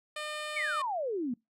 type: tone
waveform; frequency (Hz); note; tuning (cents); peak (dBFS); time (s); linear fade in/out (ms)
10% pulse; 605; D#5; -49; -27; 0.16-0.82; 5
type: exponential sweep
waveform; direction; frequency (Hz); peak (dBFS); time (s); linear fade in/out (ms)
sine; down; 2351 to 226.1; -30; 0.56-1.34; 5
effects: noise-tail reverb RT60 0.2 s tail -25 dB re dry + low-pass 9000 Hz 12 dB/octave